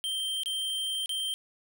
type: tone with dropouts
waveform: square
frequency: 3144 Hz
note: G7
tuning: 4 cents sharp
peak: -30 dBFS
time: 0.04-1.34 s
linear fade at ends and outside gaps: 0 ms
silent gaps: 0.434-0.459 / 1.059-1.093 s
effects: none